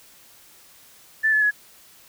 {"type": "tone with pitch steps", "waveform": "sine", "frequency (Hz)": [1760, 1722.8, 1686.4], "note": ["A6", "A6", "G#6"], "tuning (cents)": [0, -37, 26], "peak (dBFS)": -16, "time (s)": [1.23, 1.512], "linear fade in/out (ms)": 20, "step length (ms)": 94, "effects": ["white hiss -51 dBFS RMS until 2.08 s"]}